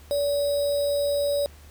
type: tone with sample-and-hold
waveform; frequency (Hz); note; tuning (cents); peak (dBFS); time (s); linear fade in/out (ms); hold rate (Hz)
sine; 573; D5; -43; -21; 0.11-1.46; 0; 4410
effects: added 74 Hz sine -46 dBFS peak until 1.7 s + pink hiss -53 dBFS RMS until 1.7 s